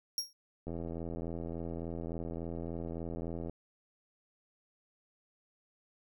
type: tone with exponential decay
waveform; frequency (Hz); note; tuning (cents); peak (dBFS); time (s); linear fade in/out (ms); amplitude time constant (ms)
40% pulse; 5588; F8; 0; -27; 0.18-0.33; 1; 32
type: click train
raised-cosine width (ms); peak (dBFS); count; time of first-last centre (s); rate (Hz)
2; -27; 237; 0.67-3.496; 83.5
effects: none